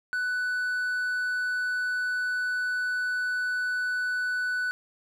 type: tone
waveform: triangle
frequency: 1490 Hz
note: F#6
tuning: 12 cents sharp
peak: -24 dBFS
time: 0.13-4.71 s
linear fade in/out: 0 ms
effects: none